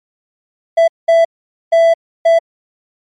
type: tone bursts at uneven times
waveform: triangle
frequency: 664 Hz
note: E5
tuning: 12 cents sharp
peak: -4 dBFS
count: 4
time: 0.77-0.88 / 1.08-1.25 / 1.72-1.94 / 2.25-2.39 s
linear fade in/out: 10 ms
effects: MP3 48 kbps